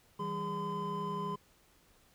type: tone cluster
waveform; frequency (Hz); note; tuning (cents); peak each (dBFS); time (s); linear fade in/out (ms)
triangle; 162.2 / 193.8 / 409.7 / 1020; E3 / G3 / G#4 / C6; -28 / -20 / -24 / -44; -39 / -39 / -39 / -35; 0.19-1.36; 10
effects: tanh soft clip ceiling -24 dBFS + pink hiss -66 dBFS RMS until 2.14 s